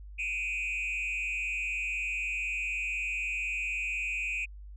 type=tone with frequency modulation; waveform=sine; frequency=2489 Hz; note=D#7; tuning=in tune; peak=-28 dBFS; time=0.18-4.46 s; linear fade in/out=20 ms; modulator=178 Hz; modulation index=0.84; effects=tanh soft clip ceiling -29 dBFS + added 50 Hz sine -43 dBFS peak until 4.76 s